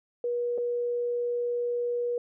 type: tone with dropouts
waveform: sine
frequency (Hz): 481.7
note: B4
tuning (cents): -43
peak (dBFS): -26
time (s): 0.24-2.18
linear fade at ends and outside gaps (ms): 2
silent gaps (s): 0.578-0.582
effects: none